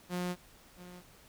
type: tone with echo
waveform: sawtooth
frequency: 178.8 Hz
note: F3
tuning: 41 cents sharp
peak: -29 dBFS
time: 0.09-0.36 s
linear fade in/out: 50 ms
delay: 670 ms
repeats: 1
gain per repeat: -15 dB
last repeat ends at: 1.03 s
effects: pink hiss -59 dBFS RMS until 1.28 s